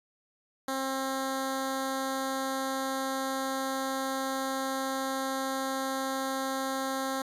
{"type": "tone with notch filter", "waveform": "10% pulse", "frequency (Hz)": 266.7, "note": "C4", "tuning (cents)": 33, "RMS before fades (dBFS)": -32, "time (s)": [0.68, 7.22], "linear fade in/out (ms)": 2, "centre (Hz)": 2500, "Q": 1.8, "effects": ["resampled to 32000 Hz"]}